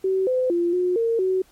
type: tone with pitch steps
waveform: sine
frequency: 380.3 / 510 / 345.1 / 360.9 / 458.9 / 374.8 Hz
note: F#4 / C5 / F4 / F#4 / A#4 / F#4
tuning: +48 / -44 / -21 / -43 / -27 / +22 cents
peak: -18 dBFS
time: 0.04-1.42 s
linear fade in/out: 5 ms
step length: 230 ms
effects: pink hiss -57 dBFS RMS until 1.51 s + MP3 64 kbps